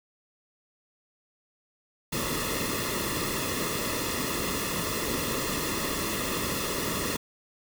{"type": "noise with comb filter", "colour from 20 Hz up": "pink", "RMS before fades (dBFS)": -30, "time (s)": [2.12, 7.17], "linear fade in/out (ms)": 10, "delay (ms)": 1.3, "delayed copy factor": -0.75, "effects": []}